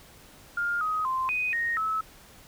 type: tone with pitch steps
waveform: sine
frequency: 1408 / 1258 / 1042 / 2496 / 1863 / 1299 Hz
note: F6 / D#6 / C6 / D#7 / A#6 / E6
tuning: +14 / +19 / -7 / +5 / -2 / -26 cents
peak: -25 dBFS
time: 0.57-2.01 s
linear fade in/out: 5 ms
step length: 240 ms
effects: pink hiss -52 dBFS RMS until 2.47 s